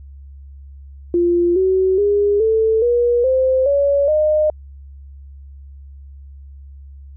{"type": "tone with pitch steps", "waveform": "sine", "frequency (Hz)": [347.4, 376.7, 408.4, 442.8, 480.1, 520.5, 564.4, 611.9], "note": ["F4", "F#4", "G#4", "A4", "B4", "C5", "C#5", "D#5"], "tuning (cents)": [-9, 31, -29, 11, -49, -9, 31, -29], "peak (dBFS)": -12, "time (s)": [1.14, 4.5], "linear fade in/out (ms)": 2, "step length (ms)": 420, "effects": ["added 69 Hz sine -35 dBFS peak until 7.16 s"]}